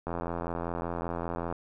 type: click train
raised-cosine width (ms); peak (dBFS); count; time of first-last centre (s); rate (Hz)
1; -19; 125; 0.07-1.525; 85.2
effects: none